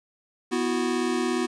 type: chord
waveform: square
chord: B suspended fourth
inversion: none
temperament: equal with one note detuned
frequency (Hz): 246.9 / 329.6 / 366.8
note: B3 / E4 / F#4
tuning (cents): 0 / 0 / -15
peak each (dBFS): -28 / -30 / -28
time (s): 0.51-1.47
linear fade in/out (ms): 20
effects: resampled to 22050 Hz + 9-bit